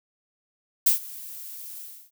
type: noise with ADSR envelope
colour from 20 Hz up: violet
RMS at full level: -17 dBFS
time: 0.86-2.11 s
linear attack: 8 ms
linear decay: 120 ms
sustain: -22 dB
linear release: 310 ms
effects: none